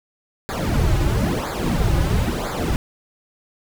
brown noise with flanger, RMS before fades -20 dBFS, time 0.49-2.76 s, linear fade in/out 0 ms, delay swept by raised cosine 0.34 to 4.44 ms, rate 1 Hz, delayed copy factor -0.85, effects none

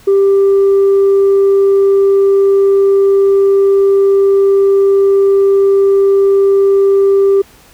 sine tone, 393.8 Hz, G4, 8 cents sharp, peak -4 dBFS, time 0.07-7.42 s, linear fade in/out 10 ms, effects tanh soft clip ceiling -4 dBFS + pink hiss -43 dBFS RMS until 7.73 s

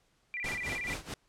sine tone with vibrato, 2165 Hz, C#7, 41 cents flat, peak -34 dBFS, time 0.34-0.94 s, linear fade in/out 0 ms, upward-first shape square, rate 17 Hz, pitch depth 160 cents each way
pink noise with tremolo, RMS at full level -37 dBFS, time 0.44-1.14 s, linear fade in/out 2 ms, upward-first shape sine, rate 4.6 Hz, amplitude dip 85%
effects pink hiss -71 dBFS RMS until 1.28 s + low-pass 9000 Hz 12 dB/octave

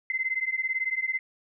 sine beating tone pair, 2055 / 2073 Hz, C7 / C7, -32 / -17 cents, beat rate 18 Hz, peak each -29 dBFS, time 0.1-1.19 s, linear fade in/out 2 ms, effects none

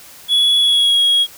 triangle tone with pitch glide, 3383 to 3300 Hz, G#7 to G#7, +31 to -12 cents, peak -9 dBFS, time 0.28-1.27 s, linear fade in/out 50 ms, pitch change -43 cents, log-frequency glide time 0.61-0.99 s, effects white hiss -40 dBFS RMS until 1.37 s

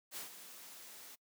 white noise with ADSR envelope, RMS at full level -43 dBFS, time 0.11-1.16 s, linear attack 55 ms, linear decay 130 ms, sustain -10 dB, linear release 18 ms, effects noise-tail reverb RT60 0.1 s tail -25 dB re dry + high-pass 200 Hz 12 dB/octave

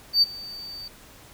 triangle tone with ADSR envelope, 4603 Hz, D8, 36 cents flat, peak -10 dBFS, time 0.13-0.88 s, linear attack 91 ms, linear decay 24 ms, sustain -24 dB, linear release 4 ms, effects tanh soft clip ceiling -11 dBFS + pink hiss -49 dBFS RMS until 1.33 s

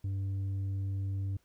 sine tone with tanh clipping, 97.4 Hz, G2, 11 cents flat, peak -32 dBFS, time 0.04-1.37 s, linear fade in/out 5 ms, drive 4 dB, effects pink hiss -72 dBFS RMS until 1.44 s

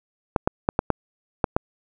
clicks, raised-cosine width 1 ms, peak -4 dBFS, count 7, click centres 0.362 / 0.475 / 0.689 / 0.791 / 0.903 / 1.442 / 1.565 s, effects none

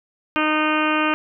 harmonic tone, 307.6 Hz, D#4, 20 cents flat, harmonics 1 / 2 / 3 / 4 / 5 / 6 / 7 / 8 / 9 / 10, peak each -22 / -27 / -27 / -23 / -26 / -34 / -32 / -27 / -28 / -34 dBFS, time 0.36-1.14 s, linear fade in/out 0 ms, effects none

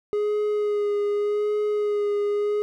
triangle tone with vibrato, 415.3 Hz, G#4, in tune, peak -19 dBFS, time 0.13-2.62 s, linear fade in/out 0 ms, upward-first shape sine, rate 0.85 Hz, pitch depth 20 cents each way, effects none

